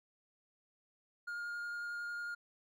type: tone with vibrato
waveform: triangle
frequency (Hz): 1418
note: F6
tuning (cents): +26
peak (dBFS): -37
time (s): 1.27-2.35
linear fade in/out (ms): 10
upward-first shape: triangle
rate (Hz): 11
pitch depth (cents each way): 9
effects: none